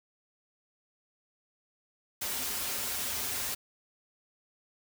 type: noise with comb filter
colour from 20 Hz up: white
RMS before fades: -34 dBFS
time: 2.21-3.55 s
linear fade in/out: 10 ms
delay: 6.1 ms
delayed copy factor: -0.8
effects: none